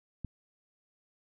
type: click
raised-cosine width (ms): 5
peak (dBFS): -25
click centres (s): 0.247
effects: none